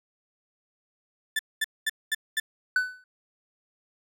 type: tone bursts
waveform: 30% pulse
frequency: 1760 Hz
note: A6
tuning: in tune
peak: -21 dBFS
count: 5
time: 1.36-2.4 s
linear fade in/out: 5 ms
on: 32 ms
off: 220 ms
type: tone with exponential decay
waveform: triangle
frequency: 1500 Hz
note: F#6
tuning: 23 cents sharp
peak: -16 dBFS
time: 2.76-3.04 s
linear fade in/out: 2 ms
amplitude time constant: 59 ms
effects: none